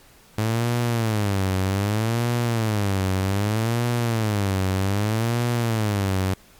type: tone with vibrato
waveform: sawtooth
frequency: 106.5 Hz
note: G#2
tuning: 44 cents sharp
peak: -16 dBFS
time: 0.38-6.34 s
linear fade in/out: 5 ms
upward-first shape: sine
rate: 0.64 Hz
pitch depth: 210 cents each way
effects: pink hiss -52 dBFS RMS until 6.59 s + MP3 96 kbps